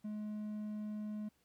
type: tone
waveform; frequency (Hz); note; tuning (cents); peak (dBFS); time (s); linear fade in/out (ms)
triangle; 211.6; G#3; +33; -37; 0.04-1.29; 10
effects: pink hiss -75 dBFS RMS until 1.44 s + high-pass 60 Hz 12 dB/octave